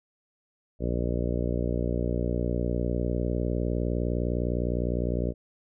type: harmonic tone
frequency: 59.8 Hz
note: A#1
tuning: 45 cents sharp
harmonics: 1 / 2 / 3 / 4 / 5 / 6 / 7 / 8 / 9 / 10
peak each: -29 / -32 / -34 / -35 / -36 / -37 / -37 / -38 / -39 / -39 dBFS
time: 0.79-5.34 s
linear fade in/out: 50 ms
effects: none